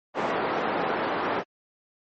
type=band-pass noise; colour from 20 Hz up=pink; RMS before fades=-27 dBFS; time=0.14-1.44 s; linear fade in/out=50 ms; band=360 to 1400 Hz; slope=12 dB/octave; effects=MP3 32 kbps